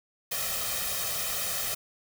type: noise with comb filter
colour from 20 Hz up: white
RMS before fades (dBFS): -31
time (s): 0.31-1.75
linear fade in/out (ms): 10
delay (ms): 1.6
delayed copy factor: +0.75
effects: none

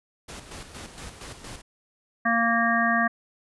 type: noise with tremolo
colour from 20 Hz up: pink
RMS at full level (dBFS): -39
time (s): 0.28-1.62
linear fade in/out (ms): 10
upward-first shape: square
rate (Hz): 4.3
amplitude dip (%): 55
type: harmonic tone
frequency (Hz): 231.3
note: A#3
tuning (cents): -13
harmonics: 1 / 3 / 5 / 7 / 8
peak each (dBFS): -26 / -26 / -26 / -26 / -26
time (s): 2.25-3.08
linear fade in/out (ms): 10
effects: resampled to 24000 Hz

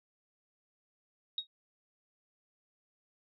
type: tone with exponential decay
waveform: sine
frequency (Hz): 3765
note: A#7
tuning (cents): +16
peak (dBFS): -28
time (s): 1.38-1.47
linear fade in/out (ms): 2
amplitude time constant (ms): 18
effects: none

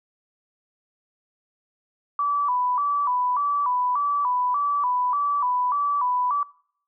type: tone with vibrato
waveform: sine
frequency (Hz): 1070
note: C6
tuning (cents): +38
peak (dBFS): -20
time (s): 2.19-6.43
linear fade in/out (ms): 2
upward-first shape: square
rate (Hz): 1.7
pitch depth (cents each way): 130
effects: noise-tail reverb RT60 0.6 s tail -23 dB re dry

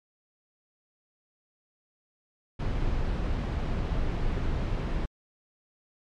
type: noise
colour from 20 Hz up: brown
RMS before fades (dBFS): -28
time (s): 2.59-5.06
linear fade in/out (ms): 10
effects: low-pass 4000 Hz 12 dB/octave + MP3 96 kbps

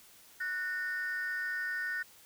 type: tone pair together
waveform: sine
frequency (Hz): 1479 / 1826.1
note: F#6 / A#6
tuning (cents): -1 / -36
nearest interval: major third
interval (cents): 365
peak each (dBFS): -34 / -34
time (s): 0.4-2.03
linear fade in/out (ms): 10
effects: tanh soft clip ceiling -28 dBFS + white hiss -58 dBFS RMS until 2.25 s

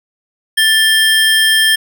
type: tone pair together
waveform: square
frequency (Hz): 1760 / 3194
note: A6 / G7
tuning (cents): 0 / +32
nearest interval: minor seventh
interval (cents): 1032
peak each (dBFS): -12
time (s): 0.57-1.76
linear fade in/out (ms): 10
effects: none

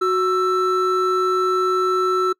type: tone pair together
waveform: triangle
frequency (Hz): 369.2 / 1327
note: F#4 / E6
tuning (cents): -4 / +11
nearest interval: octave + minor seventh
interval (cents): 2215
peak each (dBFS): -17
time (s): 0.01-2.33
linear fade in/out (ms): 10
effects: noise-tail reverb RT60 0.1 s tail -25 dB re dry

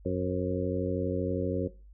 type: harmonic tone with a mistuned harmonic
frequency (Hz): 92.5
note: F#2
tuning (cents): 0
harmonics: 1 / 2 / 3 / 4 / 5 / 6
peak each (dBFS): -34 / -34 / -34 / -34 / -34 / -34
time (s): 0.05-1.68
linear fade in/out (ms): 10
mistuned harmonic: 6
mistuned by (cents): -51
effects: noise-tail reverb RT60 0.3 s tail -18 dB re dry + added 50 Hz sine -49 dBFS peak until 1.93 s

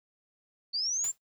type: linear sweep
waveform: sine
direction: up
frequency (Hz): 4462 to 7440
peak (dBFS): -28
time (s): 0.73-1.12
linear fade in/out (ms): 20
type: noise with exponential decay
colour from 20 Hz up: white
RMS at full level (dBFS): -38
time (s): 1.04-1.18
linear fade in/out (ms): 2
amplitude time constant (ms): 30
effects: noise-tail reverb RT60 0.1 s tail -20 dB re dry

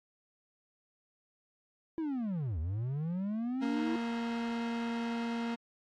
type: linear two-way sweep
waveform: triangle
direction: down then up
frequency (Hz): 333.5 to 73.7 to 333.5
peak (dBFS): -30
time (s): 1.98-3.96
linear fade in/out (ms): 0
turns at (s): 2.59
type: tone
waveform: 40% pulse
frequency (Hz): 233.1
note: A#3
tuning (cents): 0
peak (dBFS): -32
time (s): 3.61-5.56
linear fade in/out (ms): 20
effects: low-pass 4000 Hz 12 dB/octave + AAC 48 kbps

